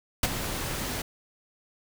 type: noise with ADSR envelope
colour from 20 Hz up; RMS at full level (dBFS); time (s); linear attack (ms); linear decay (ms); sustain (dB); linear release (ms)
pink; -21; 0.23-1.02; 4; 34; -11; 5
effects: none